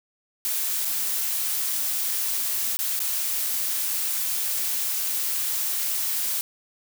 blue noise with dropouts, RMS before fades -26 dBFS, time 0.45-6.41 s, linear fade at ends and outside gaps 0 ms, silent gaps 0.848-0.853 / 2.77-2.79 / 2.992-3.002 s, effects none

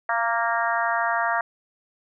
harmonic tone with a mistuned harmonic, 232.4 Hz, A#3, 5 cents flat, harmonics 3 / 4 / 5 / 6 / 7 / 8, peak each -26 / -27 / -28 / -29 / -29 / -30 dBFS, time 0.09-1.41 s, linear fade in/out 2 ms, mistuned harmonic 3, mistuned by -22 cents, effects none

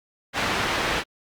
white low-pass noise, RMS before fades -25 dBFS, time 0.33-1.04 s, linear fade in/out 50 ms, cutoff 2400 Hz, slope 12 dB/octave, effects Opus 48 kbps

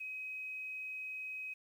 sine tone with quantisation, 2531 Hz, D#7, 29 cents sharp, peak -40 dBFS, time 0-1.54 s, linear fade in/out 10 ms, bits 11, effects none

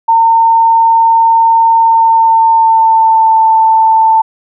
sine tone with pitch glide, 910 to 889.2 Hz, A#5 to A5, -42 to +18 cents, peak -4 dBFS, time 0.08-4.22 s, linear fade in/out 10 ms, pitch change -40 cents, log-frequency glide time 1.78-3.38 s, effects none

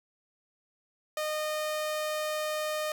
sawtooth tone, 613 Hz, D#5, 26 cents flat, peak -26 dBFS, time 1.17-2.92 s, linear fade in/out 2 ms, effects none

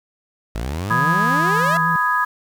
sawtooth exponential sweep, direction up, 51.1 to 689 Hz, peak -19 dBFS, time 0.55-1.77 s, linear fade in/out 0 ms
sine chord, G# minor, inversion first, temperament just, 996.7 / 1245.9 / 1661.2 Hz, B5 / D#6 / G#6, +16 / +2 / 0 cents, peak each -20 dBFS, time 0.9-2.25 s, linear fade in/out 10 ms
triangle tone with vibrato, 164.81 Hz, E3, in tune, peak -21 dBFS, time 0.91-1.96 s, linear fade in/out 0 ms, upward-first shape sine, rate 7.4 Hz, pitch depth 39 cents each way
effects 7-bit

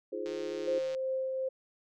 sine chord, F minor seventh, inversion third, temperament just, 314.3 / 349.2 / 419.1 / 523.8 Hz, Eb4 / F4 / Ab4 / C5, +18 / 0 / +16 / +2 cents, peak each -43 / -39 / -38 / -39 dBFS, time 0.12-0.79 s, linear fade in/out 10 ms
click train, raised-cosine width 0.2 ms, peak -31 dBFS, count 107, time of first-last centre 0.26-0.948 s, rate 154 Hz
sine tone with tremolo, 525 Hz, C5, 6 cents sharp, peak -29 dBFS, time 0.67-1.49 s, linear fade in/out 10 ms, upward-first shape triangle, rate 2.7 Hz, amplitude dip 30%
effects none

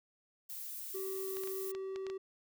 violet noise, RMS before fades -44 dBFS, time 0.49-1.72 s, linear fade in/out 10 ms
triangle tone, 383.7 Hz, G4, 37 cents flat, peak -36 dBFS, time 0.94-2.18 s, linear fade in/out 10 ms
clicks, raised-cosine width 0.2 ms, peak -30 dBFS, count 7, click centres 1.369 / 1.436 / 1.474 / 1.75 / 1.96 / 2.067 / 2.1 s
effects none

